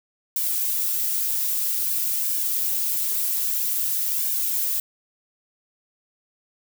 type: noise with flanger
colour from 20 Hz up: violet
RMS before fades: -24 dBFS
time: 0.36-4.8 s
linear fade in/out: 2 ms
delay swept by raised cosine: 1.5 to 6.5 ms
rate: 0.51 Hz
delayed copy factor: -0.75
effects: none